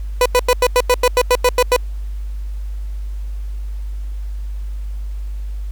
30% pulse tone bursts, 496.4 Hz, B4, 9 cents sharp, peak -7 dBFS, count 12, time 0.21-1.764 s, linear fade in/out 2 ms, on 47 ms, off 90 ms, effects added 50 Hz sine -22 dBFS peak until 5.71 s + pink hiss -51 dBFS RMS until 5.71 s

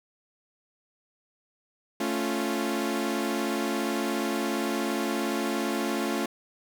sawtooth chord, A augmented, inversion none, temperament equal, 220 / 277.2 / 349.2 Hz, A3 / C#4 / E#4, 0 / 0 / 0 cents, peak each -27 dBFS, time 2-6.26 s, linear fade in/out 5 ms, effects none

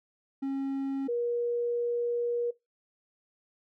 triangle / sine tone pair in turn, 272.2 / 477.2 Hz, C#4 / A#4, -31 / +41 cents, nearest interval minor seventh, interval 972 cents, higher second, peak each -27 dBFS, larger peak neither, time 0.42-1.08 / 1.08-2.51 s, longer second, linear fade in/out 10 ms, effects noise-tail reverb RT60 0.2 s tail -20 dB re dry

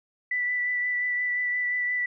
sine tone with vibrato, 1975.5 Hz, B6, in tune, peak -24 dBFS, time 0.31-2.06 s, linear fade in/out 5 ms, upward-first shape sine, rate 5.7 Hz, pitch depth 13 cents each way, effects none

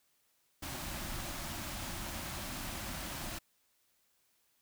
pink band-stop noise, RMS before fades -41 dBFS, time 0.62-3.39 s, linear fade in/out 10 ms, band 370 to 530 Hz, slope 96 dB/octave, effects white hiss -74 dBFS RMS until 4.61 s

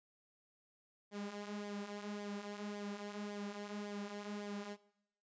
sawtooth tone with flanger, 205.3 Hz, G#3, 20 cents flat, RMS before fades -45 dBFS, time 1.11-4.77 s, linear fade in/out 50 ms, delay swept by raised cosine 0.72 to 5.72 ms, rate 1.8 Hz, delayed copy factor -0.6, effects noise-tail reverb RT60 0.8 s tail -20 dB re dry + resampled to 16000 Hz

